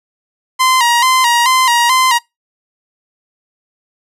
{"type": "tone with vibrato", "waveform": "sawtooth", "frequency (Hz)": 990, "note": "B5", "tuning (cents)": 4, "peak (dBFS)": -5, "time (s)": [0.59, 2.19], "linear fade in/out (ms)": 20, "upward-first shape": "square", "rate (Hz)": 2.3, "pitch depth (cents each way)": 75, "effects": ["noise-tail reverb RT60 0.2 s tail -25 dB re dry", "low-pass 12000 Hz 12 dB/octave"]}